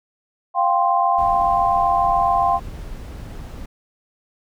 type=chord; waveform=sine; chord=F suspended second; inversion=none; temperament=just; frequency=698.5 / 785.8 / 1047.7 Hz; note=F5 / G5 / C6; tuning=0 / +4 / +2 cents; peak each=-19 dBFS; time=0.54-2.6 s; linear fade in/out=50 ms
type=noise; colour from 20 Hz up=brown; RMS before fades=-33 dBFS; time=1.18-3.66 s; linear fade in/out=5 ms
effects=none